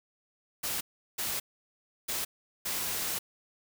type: noise bursts at uneven times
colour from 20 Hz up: white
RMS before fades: -33 dBFS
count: 4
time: 0.63-0.81 / 1.18-1.4 / 2.08-2.25 / 2.65-3.19 s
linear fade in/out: 10 ms
effects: none